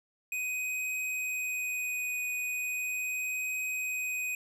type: tone with vibrato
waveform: square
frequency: 2500 Hz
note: D#7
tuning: 8 cents sharp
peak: -32 dBFS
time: 0.32-4.35 s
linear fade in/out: 2 ms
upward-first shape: triangle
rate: 0.38 Hz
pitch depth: 11 cents each way
effects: none